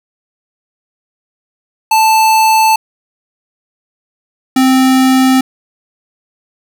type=tone pair in turn; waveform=square; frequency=880 / 261.1 Hz; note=A5 / C4; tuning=0 / -3 cents; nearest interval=octave + major sixth; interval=2103 cents; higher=first; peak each=-7 / -7 dBFS; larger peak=neither; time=1.91-2.76 / 4.56-5.41 s; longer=neither; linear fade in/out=5 ms; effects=none